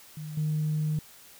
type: tone with level steps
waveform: sine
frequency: 153.3 Hz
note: D#3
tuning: 25 cents flat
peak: -35 / -24 dBFS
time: 0.17-0.99 s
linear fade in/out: 2 ms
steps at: 0.37 s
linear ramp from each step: 5 ms
effects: tanh soft clip ceiling -21 dBFS + white hiss -52 dBFS RMS until 1.39 s